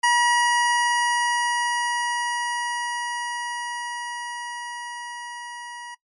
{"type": "tone with level ramp", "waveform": "25% pulse", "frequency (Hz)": 960, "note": "B5", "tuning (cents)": -49, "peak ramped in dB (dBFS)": [-12, -31], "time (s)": [0.03, 5.95], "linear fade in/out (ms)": 10, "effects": ["noise-tail reverb RT60 0.1 s tail -21 dB re dry", "MP3 48 kbps"]}